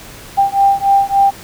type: beating tone pair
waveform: sine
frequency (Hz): 790 / 793.5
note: G5 / G5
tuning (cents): +13 / +21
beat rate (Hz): 3.5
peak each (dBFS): -12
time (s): 0.37-1.31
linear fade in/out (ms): 20
effects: pink hiss -35 dBFS RMS until 1.43 s